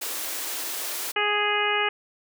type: high-pass noise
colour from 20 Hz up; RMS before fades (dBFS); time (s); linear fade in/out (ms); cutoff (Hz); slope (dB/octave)
white; -31; 0.01-1.12; 10; 270; 96
type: harmonic tone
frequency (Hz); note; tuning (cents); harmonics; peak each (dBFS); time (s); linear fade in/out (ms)
415.3; G#4; 0; 1 / 2 / 3 / 4 / 5 / 6 / 7; -29 / -29 / -29 / -29 / -29 / -29 / -29; 1.16-1.89; 5
effects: none